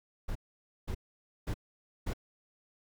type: noise bursts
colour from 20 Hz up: brown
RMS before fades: -34 dBFS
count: 4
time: 0.28-2.136 s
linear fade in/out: 10 ms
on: 74 ms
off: 520 ms
effects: none